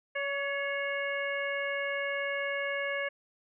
harmonic tone with a mistuned harmonic, 563 Hz, C#5, 27 cents sharp, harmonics 1 / 2 / 3 / 4 / 5, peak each -34 / -42 / -35 / -36 / -43 dBFS, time 0.15-3.09 s, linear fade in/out 10 ms, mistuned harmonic 4, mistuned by -48 cents, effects none

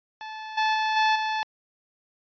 sawtooth tone with level steps, 870 Hz, A5, 20 cents flat, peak -31 / -17 / -19 / -15 / -21 dBFS, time 0.21-1.43 s, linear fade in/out 0 ms, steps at 0.57 / 0.74 / 0.96 / 1.15 s, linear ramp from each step 10 ms, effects resampled to 11025 Hz

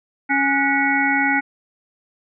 harmonic tone with a mistuned harmonic, 276.9 Hz, C#4, 2 cents flat, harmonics 1 / 3 / 5 / 7 / 8, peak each -22 / -22 / -22 / -22 / -22 dBFS, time 0.29-1.41 s, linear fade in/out 20 ms, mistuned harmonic 5, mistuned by +100 cents, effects none

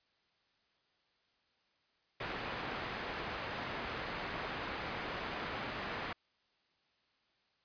white low-pass noise, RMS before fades -41 dBFS, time 2.2-6.13 s, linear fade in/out 5 ms, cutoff 1900 Hz, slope 12 dB/octave, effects white hiss -75 dBFS RMS until 7.64 s + resampled to 11025 Hz

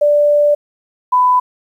sine tone pair in turn, 587.3 / 998.6 Hz, D5 / B5, 0 / +19 cents, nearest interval major sixth, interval 919 cents, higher second, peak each -8 dBFS, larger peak neither, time 0.01-0.55 / 1.12-1.4 s, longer first, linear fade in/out 10 ms, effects 8-bit

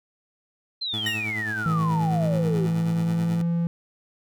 sine exponential sweep, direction down, 4186 to 362.4 Hz, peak -26 dBFS, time 0.81-2.67 s, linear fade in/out 10 ms
20% pulse tone with tremolo, 108 Hz, A2, 32 cents flat, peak -25 dBFS, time 0.93-3.42 s, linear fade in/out 5 ms, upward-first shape sine, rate 9.3 Hz, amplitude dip 50%
40% pulse tone with exponential decay, 1864.7 Hz, A#6, in tune, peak -22 dBFS, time 1.06-1.36 s, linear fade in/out 5 ms, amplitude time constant 65 ms
triangle tone with pitch glide, 162 to 169.56 Hz, E3 to E3, -30 to +49 cents, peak -19 dBFS, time 1.66-3.67 s, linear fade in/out 0 ms, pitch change +79 cents, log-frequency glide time 2.04-3.47 s
effects none

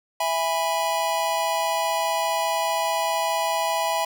square chord, E major, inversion none, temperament just, 659.3 / 824.1 / 988.9 Hz, E5 / G#5 / B5, 0 / -14 / +2 cents, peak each -27 dBFS, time 0.2-4.05 s, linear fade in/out 5 ms, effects none

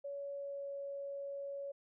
sine tone with pitch glide, 563 to 559.4 Hz, C#5 to C#5, +27 to +16 cents, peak -40 dBFS, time 0.04-1.72 s, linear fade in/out 10 ms, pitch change -11 cents, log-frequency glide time 0.3-0.69 s, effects none

